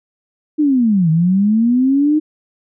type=linear two-way sweep; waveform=sine; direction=down then up; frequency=311.1 to 155.56 to 311.1 Hz; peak=-10 dBFS; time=0.58-2.2 s; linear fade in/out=20 ms; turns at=1.1 s; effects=none